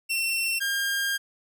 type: tone pair in turn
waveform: sawtooth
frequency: 2707 / 1609.6 Hz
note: E7 / G6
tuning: +45 / +45 cents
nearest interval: major sixth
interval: 900 cents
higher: first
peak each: -21 dBFS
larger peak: neither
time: 0.09-0.6 / 0.6-1.18 s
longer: second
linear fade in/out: 20 ms
effects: none